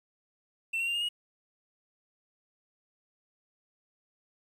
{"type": "tone with pitch steps", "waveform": "triangle", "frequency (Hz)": [2691, 2738, 2786, 2835, 2884], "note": ["E7", "F7", "F7", "F7", "F#7"], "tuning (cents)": [35, -35, -5, 25, -45], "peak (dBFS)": -27, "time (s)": [0.73, 1.09], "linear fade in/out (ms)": 10, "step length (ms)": 72, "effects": ["10-bit"]}